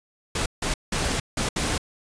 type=noise bursts at uneven times; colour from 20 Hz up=pink; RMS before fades=-25 dBFS; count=5; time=0.35-0.46 / 0.62-0.74 / 0.92-1.2 / 1.37-1.49 / 1.56-1.78 s; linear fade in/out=5 ms; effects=resampled to 22050 Hz